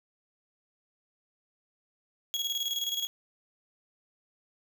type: tone with tremolo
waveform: 35% pulse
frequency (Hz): 3322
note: G#7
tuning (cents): 0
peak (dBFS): -26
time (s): 2.34-3.07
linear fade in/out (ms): 0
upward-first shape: square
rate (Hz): 19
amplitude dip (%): 55
effects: none